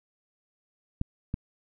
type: clicks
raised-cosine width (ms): 5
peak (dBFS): -15 / -17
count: 2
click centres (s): 1.014 / 1.341
effects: none